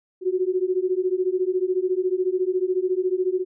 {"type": "beating tone pair", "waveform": "sine", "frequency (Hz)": [362.2, 376.2], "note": ["F#4", "F#4"], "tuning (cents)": [-37, 29], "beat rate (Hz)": 14, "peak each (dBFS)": -23, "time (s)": [0.21, 3.45], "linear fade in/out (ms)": 50, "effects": []}